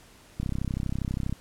click train, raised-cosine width 5 ms, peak -17 dBFS, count 31, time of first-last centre 0.4-1.326 s, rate 32.4 Hz, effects pink hiss -54 dBFS RMS until 1.4 s + low-pass 12000 Hz 12 dB/octave

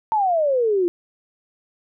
sine exponential sweep, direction down, 904 to 340 Hz, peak -16 dBFS, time 0.12-0.88 s, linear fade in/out 0 ms, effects none

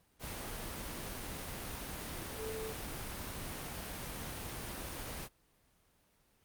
sine tone in noise, 440 Hz, A4, in tune, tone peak -40 dBFS, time 2.36-2.75 s, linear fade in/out 50 ms, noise pink, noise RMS -42 dBFS, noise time 0.19-5.29 s, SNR -1 dB, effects pink hiss -71 dBFS RMS until 6.44 s + Opus 32 kbps

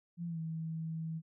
sine tone with pitch glide, 171.1 to 161.5 Hz, F3 to E3, -35 to -35 cents, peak -36 dBFS, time 0.17-1.22 s, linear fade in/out 50 ms, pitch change -100 cents, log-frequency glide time 0.27-0.39 s, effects none

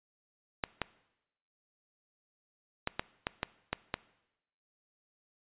clicks, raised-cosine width 0.3 ms, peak -14 dBFS, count 8, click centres 0.638 / 0.817 / 2.874 / 2.995 / 3.269 / 3.431 / 3.73 / 3.941 s, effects noise-tail reverb RT60 0.9 s tail -20 dB re dry + resampled to 8000 Hz

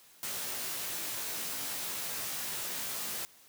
white noise with comb filter, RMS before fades -37 dBFS, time 0.23-3.25 s, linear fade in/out 0 ms, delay 18 ms, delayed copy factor +0.7, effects white hiss -59 dBFS RMS until 3.48 s + high-pass 100 Hz 12 dB/octave

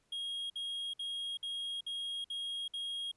triangle tone bursts, 3269 Hz, G#7, 28 cents flat, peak -35 dBFS, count 7, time 0.12-3.116 s, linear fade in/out 5 ms, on 380 ms, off 56 ms, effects pink hiss -75 dBFS RMS until 3.16 s + resampled to 24000 Hz

